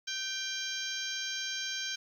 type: harmonic tone with a mistuned harmonic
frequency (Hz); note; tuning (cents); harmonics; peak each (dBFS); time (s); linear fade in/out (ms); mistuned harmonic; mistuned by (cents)
792; G5; +18; 2 / 3 / 4 / 5 / 6 / 7 / 8; -40 / -44 / -39 / -42 / -44 / -42 / -42; 0.07-1.96; 10; 2; -41
effects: 10-bit

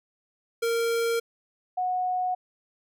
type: tone pair in turn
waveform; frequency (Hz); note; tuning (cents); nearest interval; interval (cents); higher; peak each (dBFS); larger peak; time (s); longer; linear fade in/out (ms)
square / sine; 462.9 / 732.7; A#4 / F#5; -12 / -17; minor sixth; 795; second; -24; neither; 0.62-1.2 / 1.77-2.35; neither; 10
effects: none

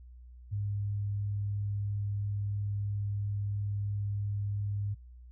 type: tone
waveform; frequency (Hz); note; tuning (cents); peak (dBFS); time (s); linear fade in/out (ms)
sine; 101.9; G#2; -32; -30; 0.51-4.95; 20
effects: added 61 Hz sine -48 dBFS peak until 5.31 s

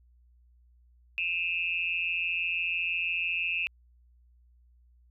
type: tone with amplitude modulation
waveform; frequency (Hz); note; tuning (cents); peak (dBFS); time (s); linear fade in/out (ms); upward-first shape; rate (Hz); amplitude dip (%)
sine; 2600; E7; -24; -23; 1.18-3.67; 0; sine; 174; 100
effects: added 60 Hz sine -58 dBFS peak until 5.1 s

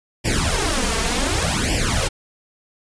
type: noise with flanger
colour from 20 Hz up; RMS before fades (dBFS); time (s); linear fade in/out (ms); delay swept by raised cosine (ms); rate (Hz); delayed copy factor
pink; -20; 0.24-2.09; 20; 0.38 to 4.48; 0.67; +1
effects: resampled to 22050 Hz

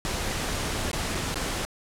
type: noise with dropouts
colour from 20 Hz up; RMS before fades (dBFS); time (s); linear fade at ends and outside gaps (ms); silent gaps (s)
pink; -29; 0.05-1.65; 0; 0.915-0.931 / 1.148-1.152 / 1.343-1.357
effects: low-pass 10000 Hz 12 dB/octave

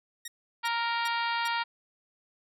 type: tone bursts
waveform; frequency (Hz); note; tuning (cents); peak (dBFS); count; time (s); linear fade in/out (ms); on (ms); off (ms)
10% pulse; 1876; A#6; +11; -28; 4; 0.25-1.48; 5; 30; 370
type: harmonic tone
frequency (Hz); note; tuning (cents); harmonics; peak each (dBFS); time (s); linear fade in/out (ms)
466.2; A#4; 0; 2 / 3 / 4 / 5 / 6 / 7 / 8 / 9 / 10; -30 / -34 / -36 / -38 / -40 / -41 / -42 / -43 / -44; 0.63-1.64; 20
effects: none

